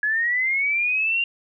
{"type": "linear sweep", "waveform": "sine", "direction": "up", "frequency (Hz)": [1681, 2794], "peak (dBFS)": -19, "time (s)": [0.03, 1.24], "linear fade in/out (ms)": 2, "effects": []}